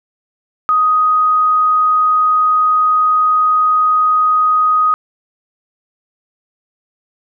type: tone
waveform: sine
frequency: 1250 Hz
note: D#6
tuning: 8 cents sharp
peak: -9 dBFS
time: 0.69-4.94 s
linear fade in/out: 0 ms
effects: none